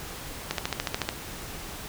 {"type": "click train", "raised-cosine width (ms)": 0.2, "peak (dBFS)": -9, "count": 9, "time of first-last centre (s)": [0.51, 1.09], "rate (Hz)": 13.8, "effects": ["pink hiss -39 dBFS RMS until 1.88 s"]}